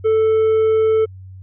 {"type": "tone", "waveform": "triangle", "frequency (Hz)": 440, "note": "A4", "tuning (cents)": 0, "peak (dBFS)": -10, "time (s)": [0.04, 1.06], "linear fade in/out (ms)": 20, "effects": ["added 94 Hz sine -34 dBFS peak until 1.42 s", "resampled to 8000 Hz"]}